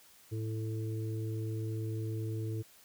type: harmonic tone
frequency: 110 Hz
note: A2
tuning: in tune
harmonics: 1 / 3 / 4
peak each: -34 / -42 / -45 dBFS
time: 0.31-2.63 s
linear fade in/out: 20 ms
effects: white hiss -60 dBFS RMS until 2.84 s